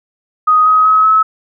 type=tone with pitch steps; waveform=sine; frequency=1249 / 1263.5 / 1278.2 / 1293 Hz; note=D#6 / D#6 / D#6 / E6; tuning=+6 / +26 / +46 / -34 cents; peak=-6 dBFS; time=0.47-1.23 s; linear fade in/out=10 ms; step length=190 ms; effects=none